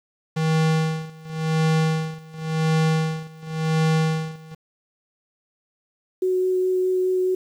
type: tone with tremolo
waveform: square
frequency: 159 Hz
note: D#3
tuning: 38 cents sharp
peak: -17 dBFS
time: 0.36-4.55 s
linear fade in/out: 10 ms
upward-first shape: sine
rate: 0.92 Hz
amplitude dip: 95%
type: tone with vibrato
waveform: sine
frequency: 370 Hz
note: F#4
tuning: in tune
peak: -18 dBFS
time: 6.22-7.35 s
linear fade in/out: 5 ms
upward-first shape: sine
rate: 4.8 Hz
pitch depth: 8 cents each way
effects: low-pass 7000 Hz 12 dB/octave + 8-bit